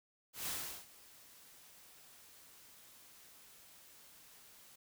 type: noise with ADSR envelope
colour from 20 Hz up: white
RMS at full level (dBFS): -39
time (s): 0.33-4.76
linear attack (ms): 140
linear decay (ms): 380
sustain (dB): -21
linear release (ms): 9
effects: none